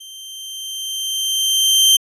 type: tone with level ramp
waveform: sawtooth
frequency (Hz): 3136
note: G7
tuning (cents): 0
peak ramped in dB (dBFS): -32 to -5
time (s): 0-1.97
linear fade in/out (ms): 10
effects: resampled to 32000 Hz